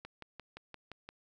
click train, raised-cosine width 0.3 ms, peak -29 dBFS, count 7, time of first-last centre 0.05-1.09 s, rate 5.77 Hz, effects none

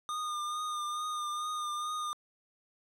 square tone with vibrato, 1217 Hz, D#6, 39 cents flat, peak -34 dBFS, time 0.09-2.13 s, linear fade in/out 0 ms, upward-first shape triangle, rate 2.3 Hz, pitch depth 32 cents each way, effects low-pass 10000 Hz 12 dB/octave

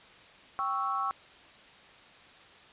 sine chord, C# diminished, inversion second, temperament equal, 784 / 1108.7 / 1318.5 Hz, G5 / C#6 / E6, 0 / 0 / 0 cents, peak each -36 / -31 / -33 dBFS, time 0.59-1.11 s, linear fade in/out 0 ms, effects white hiss -54 dBFS RMS until 2.72 s + resampled to 8000 Hz

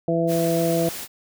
harmonic tone, 166.8 Hz, E3, 21 cents sharp, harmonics 1 / 2 / 3 / 4, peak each -24 / -24 / -24 / -24 dBFS, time 0.08-0.89 s, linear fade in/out 2 ms
white noise, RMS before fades -33 dBFS, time 0.27-1.08 s, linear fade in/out 50 ms
effects none

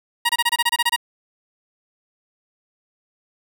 15% pulse tone bursts, 947 Hz, A#5, 27 cents sharp, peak -9 dBFS, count 11, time 0.25-0.963 s, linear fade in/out 10 ms, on 43 ms, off 24 ms, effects 7-bit

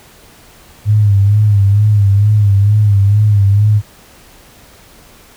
sine tone with vibrato, 102.5 Hz, G#2, 22 cents flat, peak -6 dBFS, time 0.85-3.82 s, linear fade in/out 50 ms, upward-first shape sine, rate 2.2 Hz, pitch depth 66 cents each way, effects pink hiss -42 dBFS RMS until 5.36 s

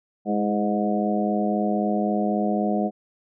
harmonic tone with a mistuned harmonic, 103.83 Hz, G#2, in tune, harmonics 2 / 3 / 4 / 5 / 6 / 7, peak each -23 / -29 / -31 / -32 / -29 / -28 dBFS, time 0.25-2.91 s, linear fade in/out 50 ms, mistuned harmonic 3, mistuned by +49 cents, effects none

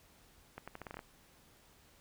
accelerating click train, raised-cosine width 0.5 ms, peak -29 dBFS, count 9, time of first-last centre 0.58-0.992 s, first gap 96 ms, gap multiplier 0.81, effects pink hiss -64 dBFS RMS until 2 s

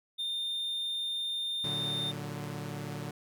triangle tone, 3623 Hz, A7, 50 cents sharp, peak -30 dBFS, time 0.18-2.12 s, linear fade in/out 20 ms
sawtooth chord, Bb augmented, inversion none, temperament equal with one note detuned, 114.34 / 146.83 / 185 Hz, Bb2 / D3 / F#3, -33 / 0 / 0 cents, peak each -38 / -35 / -39 dBFS, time 1.64-3.11 s, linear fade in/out 5 ms
effects none

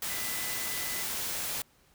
sine tone in noise, 2002 Hz, B6, 23 cents sharp, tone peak -41 dBFS, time 0.1-1.03 s, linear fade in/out 2 ms, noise white, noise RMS -34 dBFS, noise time 0.02-1.62 s, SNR -10 dB, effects pink hiss -64 dBFS RMS until 1.94 s

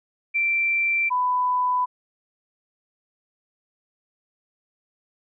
sine tone pair in turn, 2349 / 997.1 Hz, D7 / B5, 0 / +16 cents, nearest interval octave + minor third, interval 1484 cents, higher first, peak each -19 dBFS, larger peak neither, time 0.34-1.1 / 1.1-1.86 s, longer neither, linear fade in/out 20 ms, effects none

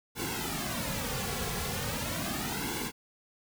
pink noise with flanger, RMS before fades -34 dBFS, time 0.15-2.92 s, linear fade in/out 50 ms, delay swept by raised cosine 1.6 to 3.3 ms, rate 0.38 Hz, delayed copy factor -0.8, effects none

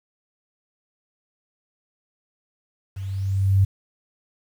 sine tone with level ramp, 97 Hz, G2, 18 cents flat, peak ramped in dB -29 to -12 dBFS, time 2.96-3.65 s, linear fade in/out 10 ms, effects 8-bit

